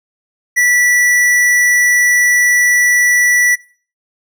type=tone with tanh clipping; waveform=sine; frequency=1958 Hz; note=B6; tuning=15 cents flat; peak=-10 dBFS; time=0.56-3.56 s; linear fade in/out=20 ms; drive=16 dB; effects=noise-tail reverb RT60 0.4 s tail -19 dB re dry